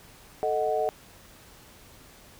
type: chord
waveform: sine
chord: D# diminished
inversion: second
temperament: equal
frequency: 440 / 622.3 / 740 Hz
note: A4 / D#5 / F#5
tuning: 0 / 0 / 0 cents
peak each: -28 dBFS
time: 0.43-0.89 s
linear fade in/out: 0 ms
effects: pink hiss -52 dBFS RMS until 2.39 s